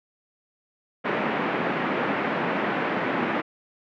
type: band-pass noise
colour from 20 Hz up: pink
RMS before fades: -26 dBFS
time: 1.04-3.42 s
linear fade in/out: 20 ms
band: 190 to 2300 Hz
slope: 24 dB/octave
effects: none